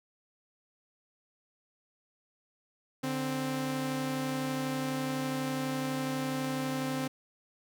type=tone pair together; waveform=sawtooth; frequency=146.83 / 261.6 Hz; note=D3 / C4; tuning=0 / 0 cents; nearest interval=minor seventh; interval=1000 cents; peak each=-33 / -28 dBFS; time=3.03-7.08 s; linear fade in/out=10 ms; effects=none